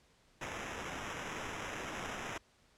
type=noise with sample-and-hold; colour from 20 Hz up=violet; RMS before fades=-42 dBFS; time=0.41-2.38 s; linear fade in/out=5 ms; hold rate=4410 Hz; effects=pink hiss -68 dBFS RMS until 2.77 s + low-pass 8000 Hz 12 dB/octave